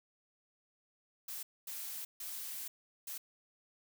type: noise bursts at uneven times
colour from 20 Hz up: blue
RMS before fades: -43 dBFS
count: 4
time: 1.28-1.43 / 1.67-2.05 / 2.2-2.68 / 3.07-3.18 s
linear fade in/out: 5 ms
effects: none